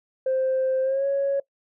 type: tone with pitch glide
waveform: sine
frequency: 523.3 to 554.4 Hz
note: C5 to C#5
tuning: 0 to 0 cents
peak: -19 dBFS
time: 0.26-1.4 s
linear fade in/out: 5 ms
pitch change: +100 cents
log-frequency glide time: 0.82-1.06 s
effects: noise-tail reverb RT60 0.1 s tail -21 dB re dry + tanh soft clip ceiling -17 dBFS